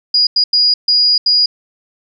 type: tone bursts at uneven times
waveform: sine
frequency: 4889 Hz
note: D#8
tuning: 31 cents flat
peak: -8 dBFS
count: 5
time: 0.14-0.27 / 0.36-0.44 / 0.53-0.74 / 0.88-1.18 / 1.26-1.46 s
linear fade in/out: 5 ms
effects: none